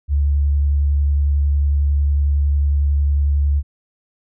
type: tone with vibrato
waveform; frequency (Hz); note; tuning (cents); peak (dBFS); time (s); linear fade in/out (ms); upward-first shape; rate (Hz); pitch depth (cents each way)
sine; 71.6; D2; -43; -13; 0.08-3.63; 50; sine; 11; 15
effects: none